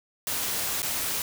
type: noise with dropouts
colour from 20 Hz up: white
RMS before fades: -29 dBFS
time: 0.27-1.22 s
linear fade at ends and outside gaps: 1 ms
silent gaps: 0.82-0.829 s
effects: none